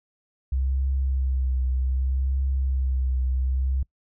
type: tone with vibrato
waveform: sine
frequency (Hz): 65.41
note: C2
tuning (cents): 0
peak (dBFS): -21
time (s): 0.52-3.83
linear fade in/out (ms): 5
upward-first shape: triangle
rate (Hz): 0.65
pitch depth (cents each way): 44
effects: noise-tail reverb RT60 0.1 s tail -24 dB re dry